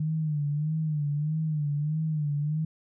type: tone with vibrato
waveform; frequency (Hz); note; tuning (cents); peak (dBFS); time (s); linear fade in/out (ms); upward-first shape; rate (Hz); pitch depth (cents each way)
sine; 151.6; D#3; -45; -25; 0-2.65; 5; sine; 1.6; 79
effects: none

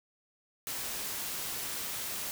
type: noise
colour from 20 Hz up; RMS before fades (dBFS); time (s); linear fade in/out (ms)
white; -37; 0.67-2.31; 0
effects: none

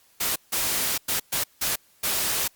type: noise bursts at uneven times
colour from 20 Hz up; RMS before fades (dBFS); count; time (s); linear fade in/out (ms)
white; -25; 6; 0.2-0.36 / 0.52-0.98 / 1.08-1.2 / 1.32-1.44 / 1.61-1.76 / 2.03-2.48; 10
effects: white hiss -60 dBFS RMS until 2.55 s + Opus 48 kbps

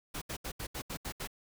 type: noise bursts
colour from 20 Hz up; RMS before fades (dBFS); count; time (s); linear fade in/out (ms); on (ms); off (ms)
pink; -39; 8; 0.14-1.274; 10; 77; 74
effects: none

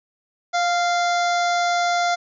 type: harmonic tone with a mistuned harmonic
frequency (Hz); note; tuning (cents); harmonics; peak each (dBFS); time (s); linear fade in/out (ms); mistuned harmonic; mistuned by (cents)
695; F5; -9; 1 / 2 / 3 / 5 / 6 / 7 / 8 / 9 / 10; -19 / -25 / -29 / -33 / -35 / -36 / -37 / -38 / -39; 0.53-2.16; 20; 1; +16
effects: none

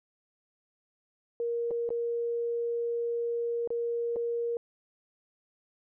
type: tone with dropouts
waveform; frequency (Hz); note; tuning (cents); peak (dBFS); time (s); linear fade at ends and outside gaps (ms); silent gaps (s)
sine; 470; A#4; +14; -28; 1.4-4.57; 1; 1.708-1.712 / 1.891-1.904 / 3.675-3.704 / 4.16-4.165
effects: none

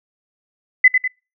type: tone with echo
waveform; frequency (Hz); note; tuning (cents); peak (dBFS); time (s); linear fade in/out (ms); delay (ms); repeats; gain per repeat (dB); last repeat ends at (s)
sine; 2013; B6; +33; -5; 0.84-0.88; 5; 99; 2; -6; 1.078
effects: noise-tail reverb RT60 0.3 s tail -26 dB re dry

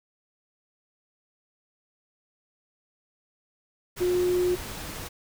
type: tone in noise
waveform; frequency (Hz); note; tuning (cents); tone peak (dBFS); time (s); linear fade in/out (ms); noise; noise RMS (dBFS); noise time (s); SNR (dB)
sine; 359.1; F4; +48; -21; 4-4.56; 20; pink; -37; 3.96-5.09; +13
effects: none

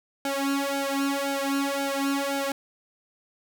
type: tone with flanger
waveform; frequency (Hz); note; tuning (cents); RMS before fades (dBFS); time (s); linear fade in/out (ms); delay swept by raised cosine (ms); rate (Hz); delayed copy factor
sawtooth; 277.2; C#4; 0; -27; 0.25-2.52; 2; 1.3 to 2.9; 1.9; +1
effects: none

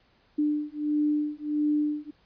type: beating tone pair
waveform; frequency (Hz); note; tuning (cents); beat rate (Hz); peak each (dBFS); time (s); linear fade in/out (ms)
sine; 297.6 / 299.1; D4 / D4; +23 / +32; 1.5; -27; 0.38-2.11; 10
effects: pink hiss -64 dBFS RMS until 2.25 s + resampled to 11025 Hz

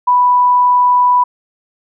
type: tone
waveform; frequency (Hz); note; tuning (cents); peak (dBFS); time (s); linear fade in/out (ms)
sine; 987.8; B5; 0; -7; 0.07-1.24; 10
effects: none

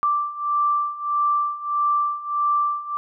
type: beating tone pair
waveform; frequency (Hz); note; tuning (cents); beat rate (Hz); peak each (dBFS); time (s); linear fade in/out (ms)
sine; 1173 / 1174.6; D6 / D6; -2 / 0; 1.6; -24 / -21; 0.03-2.97; 0
effects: none

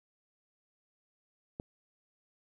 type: click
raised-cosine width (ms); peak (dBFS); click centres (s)
2; -25; 1.599
effects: 11-bit

